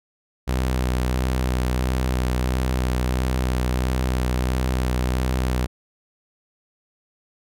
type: tone with vibrato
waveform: sawtooth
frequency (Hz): 63.1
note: B1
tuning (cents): +38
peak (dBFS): -16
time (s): 0.47-5.67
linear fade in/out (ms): 20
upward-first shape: sine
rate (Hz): 1.5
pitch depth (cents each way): 20
effects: none